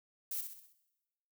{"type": "noise with echo", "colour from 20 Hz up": "violet", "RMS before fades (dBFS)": -38, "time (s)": [0.31, 0.41], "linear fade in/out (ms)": 5, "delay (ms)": 64, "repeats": 5, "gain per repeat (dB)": -6, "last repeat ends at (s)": 0.73, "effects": ["noise-tail reverb RT60 1.0 s tail -17 dB re dry"]}